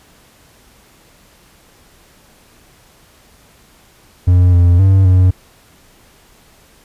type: tone with pitch steps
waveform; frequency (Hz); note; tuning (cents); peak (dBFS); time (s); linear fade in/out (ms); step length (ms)
triangle; 89.9 / 87.6 / 96 / 92; F#2 / F2 / G2 / F#2; -49 / +6 / -36 / -9; -4; 4.27-5.31; 10; 260
effects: pink hiss -48 dBFS RMS until 6.84 s + resampled to 32000 Hz